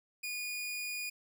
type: tone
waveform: sawtooth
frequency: 2450 Hz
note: D#7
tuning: 27 cents flat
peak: -33 dBFS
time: 0.23-1.1 s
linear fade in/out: 10 ms
effects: none